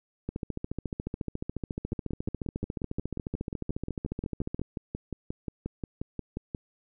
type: two click trains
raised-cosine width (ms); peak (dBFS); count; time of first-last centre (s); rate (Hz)
3; -20 / -19; 27 / 62; 1.93-6.548 / 0.29-4.616; 5.63 / 14.1
effects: none